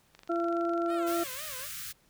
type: click train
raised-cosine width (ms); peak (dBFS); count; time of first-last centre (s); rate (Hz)
0.2; -33; 22; 0.15-1.029; 23.9
type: harmonic tone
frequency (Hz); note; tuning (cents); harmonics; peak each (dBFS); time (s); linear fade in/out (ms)
339.7; F4; -48; 1 / 2 / 4; -29 / -32 / -35; 0.29-1.24; 10
type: tone with vibrato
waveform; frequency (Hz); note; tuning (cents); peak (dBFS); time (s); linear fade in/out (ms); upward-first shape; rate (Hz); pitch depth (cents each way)
10% pulse; 563; C#5; +27; -35; 0.87-1.69; 50; sine; 3.9; 190
type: band-stop noise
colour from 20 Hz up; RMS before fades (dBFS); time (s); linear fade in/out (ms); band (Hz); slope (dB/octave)
white; -40; 1.06-1.93; 20; 180 to 1200; 96
effects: pink hiss -66 dBFS RMS until 2.09 s